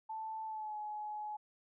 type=tone with pitch glide; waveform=sine; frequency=880 to 845.1 Hz; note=A5 to G#5; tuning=0 to +30 cents; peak=-39 dBFS; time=0.09-1.37 s; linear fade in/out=10 ms; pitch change=-70 cents; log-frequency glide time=0.45-0.77 s; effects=none